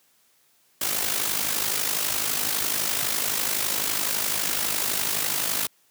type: noise with amplitude modulation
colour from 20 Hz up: white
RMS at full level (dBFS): -23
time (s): 0.81-5.67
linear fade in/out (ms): 5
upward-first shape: sine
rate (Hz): 51.9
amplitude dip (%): 60
effects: white hiss -63 dBFS RMS until 5.9 s + high-pass 100 Hz 12 dB/octave